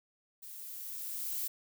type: noise with level ramp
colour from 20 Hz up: violet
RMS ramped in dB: -48 to -35 dBFS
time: 0.42-1.48 s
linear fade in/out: 10 ms
effects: none